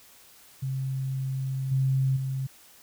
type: tone with level steps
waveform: sine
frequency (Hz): 133.2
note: C3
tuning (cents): +31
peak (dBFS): -27 / -21 / -27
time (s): 0.62-2.47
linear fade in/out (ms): 10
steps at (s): 1.71 / 2.16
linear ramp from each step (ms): 10
effects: white hiss -54 dBFS RMS until 2.82 s